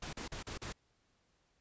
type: noise bursts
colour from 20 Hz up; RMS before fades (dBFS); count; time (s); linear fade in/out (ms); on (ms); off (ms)
pink; -43; 5; 0.02-0.726; 5; 110; 39
effects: pink hiss -75 dBFS RMS until 1.6 s + resampled to 16000 Hz